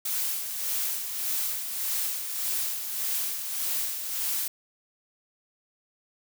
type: noise with tremolo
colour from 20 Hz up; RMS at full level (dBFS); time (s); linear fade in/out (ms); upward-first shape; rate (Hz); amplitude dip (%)
blue; -28; 0.05-4.48; 5; sine; 1.7; 50
effects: none